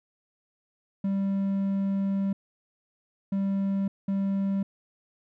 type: tone bursts at uneven times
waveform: triangle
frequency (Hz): 196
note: G3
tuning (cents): 0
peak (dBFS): -22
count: 3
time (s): 1.04-2.33 / 3.32-3.88 / 4.08-4.63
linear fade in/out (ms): 5
effects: none